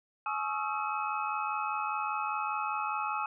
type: tone cluster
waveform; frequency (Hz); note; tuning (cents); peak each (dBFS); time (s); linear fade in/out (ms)
sine; 848 / 1105 / 1267 / 1352 / 2553; G#5 / C#6 / D#6 / E6 / D#7; +36 / -6 / +31 / +43 / +44; -35 / -38 / -36 / -37 / -40; 0.26-3.26; 2
effects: none